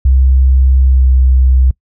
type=tone with pitch glide; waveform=sine; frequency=65.41 to 64.29 Hz; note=C2 to C2; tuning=0 to -30 cents; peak=-5 dBFS; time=0.05-1.71 s; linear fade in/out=5 ms; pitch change=-30 cents; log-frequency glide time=0.86-1.09 s; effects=noise-tail reverb RT60 0.1 s tail -23 dB re dry